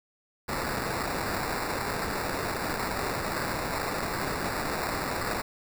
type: noise with sample-and-hold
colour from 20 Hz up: white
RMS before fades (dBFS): -31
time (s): 0.48-5.42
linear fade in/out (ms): 10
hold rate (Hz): 3150
effects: none